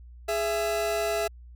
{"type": "tone pair together", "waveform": "40% pulse", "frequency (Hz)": [415.6, 668.4], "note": ["G#4", "E5"], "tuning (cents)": [1, 24], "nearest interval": "minor sixth", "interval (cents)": 823, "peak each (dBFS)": [-29, -26], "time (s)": [0.28, 1.28], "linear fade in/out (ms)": 10, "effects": ["added 60 Hz sine -44 dBFS peak until 1.55 s"]}